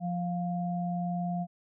sine tone pair together, 175.7 / 702.8 Hz, F3 / F5, +11 / +11 cents, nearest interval 2 octaves, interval 2400 cents, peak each -30 / -35 dBFS, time 0-1.47 s, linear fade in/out 50 ms, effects none

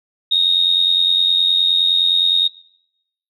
sine tone with amplitude modulation, 3729 Hz, A#7, in tune, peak -8 dBFS, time 0.31-2.48 s, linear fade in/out 10 ms, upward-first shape sine, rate 89.7 Hz, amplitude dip 70%, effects noise-tail reverb RT60 0.9 s tail -24 dB re dry + tanh soft clip ceiling -4 dBFS

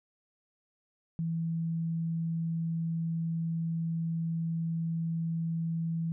sine tone, 164.81 Hz, E3, in tune, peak -29 dBFS, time 1.19-6.12 s, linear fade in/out 0 ms, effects none

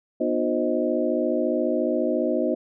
sine tone cluster, 244.7 / 304.6 / 359 / 523 / 626 Hz, B3 / D#4 / F4 / C5 / D#5, -16 / -37 / +48 / -1 / +10 cents, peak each -27 dBFS, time 0.2-2.55 s, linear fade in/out 10 ms, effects none

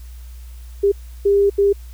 sine tone bursts at uneven times, 400.9 Hz, G4, 39 cents sharp, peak -11 dBFS, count 3, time 0.83-0.92 / 1.25-1.5 / 1.58-1.73 s, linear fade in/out 10 ms, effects added 60 Hz sine -33 dBFS peak until 1.93 s + white hiss -51 dBFS RMS until 1.93 s

